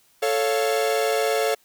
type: chord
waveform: 45% pulse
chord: A augmented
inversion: none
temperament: equal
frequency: 440 / 554.4 / 698.5 Hz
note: A4 / C#5 / E#5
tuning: 0 / 0 / 0 cents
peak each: -23 / -25 / -26 dBFS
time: 0.22-1.55 s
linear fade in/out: 10 ms
effects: white hiss -60 dBFS RMS until 1.64 s